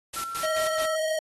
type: noise with tremolo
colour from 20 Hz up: white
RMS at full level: -34 dBFS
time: 0.13-0.86 s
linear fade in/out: 10 ms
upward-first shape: square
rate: 4.6 Hz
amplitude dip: 80%
type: tone with pitch glide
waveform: sine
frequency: 1351 to 1324 Hz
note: E6 to E6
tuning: +42 to +7 cents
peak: -31 dBFS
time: 0.16-0.96 s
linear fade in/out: 10 ms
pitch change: -35 cents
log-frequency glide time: 0.57-0.81 s
type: tone with vibrato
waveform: square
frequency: 631 Hz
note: D#5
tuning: 24 cents sharp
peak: -26 dBFS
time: 0.43-1.19 s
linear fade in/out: 5 ms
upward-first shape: sine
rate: 17 Hz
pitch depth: 16 cents each way
effects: AAC 32 kbps